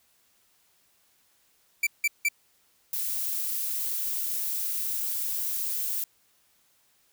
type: tone bursts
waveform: 45% pulse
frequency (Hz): 2333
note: D7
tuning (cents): -12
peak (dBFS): -21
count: 3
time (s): 1.83-2.287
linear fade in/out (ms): 5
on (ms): 39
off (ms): 170
type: noise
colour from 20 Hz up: violet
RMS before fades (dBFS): -30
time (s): 2.93-6.04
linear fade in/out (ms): 2
effects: white hiss -66 dBFS RMS until 7.12 s